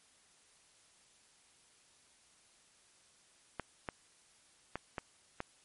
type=clicks; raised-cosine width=0.5 ms; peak=-22 dBFS; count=5; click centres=3.597 / 3.888 / 4.756 / 4.982 / 5.404 s; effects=white hiss -66 dBFS RMS until 5.64 s + MP3 48 kbps